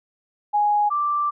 sine tone pair in turn, 830.6 / 1174.6 Hz, G#5 / D6, 0 / 0 cents, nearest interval tritone, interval 600 cents, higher second, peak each -16 / -19 dBFS, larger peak first, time 0.53-0.9 / 0.9-1.31 s, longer second, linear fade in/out 20 ms, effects none

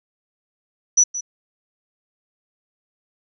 sine tone with echo, 5920 Hz, F#8, in tune, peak -10 dBFS, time 0.97-1.04 s, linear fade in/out 10 ms, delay 170 ms, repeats 1, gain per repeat -14 dB, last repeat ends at 1.21 s, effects none

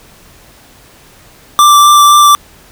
square tone with vibrato, 1174.7 Hz, D6, in tune, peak -3 dBFS, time 1.59-2.35 s, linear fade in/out 0 ms, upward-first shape triangle, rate 3.9 Hz, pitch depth 12 cents each way, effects pink hiss -41 dBFS RMS until 2.71 s

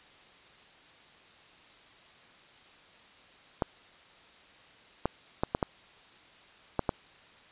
clicks, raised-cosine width 1 ms, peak -12 dBFS, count 7, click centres 3.622 / 5.056 / 5.435 / 5.549 / 5.628 / 6.793 / 6.892 s, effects white hiss -56 dBFS RMS until 7.51 s + resampled to 8000 Hz

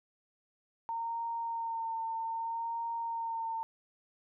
sine tone with vibrato, 915 Hz, A#5, 32 cents flat, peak -33 dBFS, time 0.89-3.63 s, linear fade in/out 0 ms, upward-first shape sine, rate 0.63 Hz, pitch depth 21 cents each way, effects none

